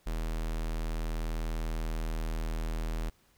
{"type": "tone with notch filter", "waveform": "square", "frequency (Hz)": 40.17, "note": "E1", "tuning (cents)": -44, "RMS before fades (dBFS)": -33, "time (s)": [0.06, 3.1], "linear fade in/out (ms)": 10, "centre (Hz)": 94, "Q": 1.4, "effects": ["pink hiss -67 dBFS RMS until 3.37 s"]}